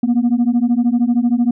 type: beating tone pair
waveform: sine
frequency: 233.5 / 246.5 Hz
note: A#3 / B3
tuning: +3 / -3 cents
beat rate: 13 Hz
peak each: -13 dBFS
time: 0.03-1.51 s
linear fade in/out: 5 ms
effects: tanh soft clip ceiling -9 dBFS